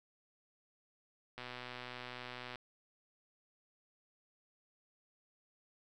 click train, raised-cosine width 0.3 ms, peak -29 dBFS, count 147, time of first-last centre 1.38-2.557 s, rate 124 Hz, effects none

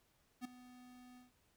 square tone with ADSR envelope, 249.1 Hz, B3, 15 cents sharp, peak -40 dBFS, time 0.41-1.32 s, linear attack 39 ms, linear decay 7 ms, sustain -17 dB, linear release 150 ms, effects pink hiss -75 dBFS RMS until 1.56 s

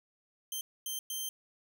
10% pulse tone bursts at uneven times, 3136 Hz, G7, in tune, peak -27 dBFS, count 3, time 0.52-0.61 / 0.86-0.99 / 1.1-1.29 s, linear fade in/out 2 ms, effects none

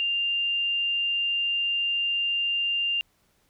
sine tone, 2794 Hz, F7, in tune, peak -23 dBFS, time 0-3.01 s, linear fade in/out 0 ms, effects pink hiss -67 dBFS RMS until 3.49 s

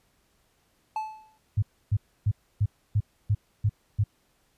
triangle tone with exponential decay, 869 Hz, A5, 22 cents flat, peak -23 dBFS, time 0.96-1.38 s, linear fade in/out 2 ms, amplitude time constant 90 ms
sine tone bursts, 103.83 Hz, G#2, in tune, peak -19 dBFS, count 8, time 1.57-4.04 s, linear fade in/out 10 ms, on 55 ms, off 290 ms
effects pink hiss -68 dBFS RMS until 4.57 s + resampled to 32000 Hz

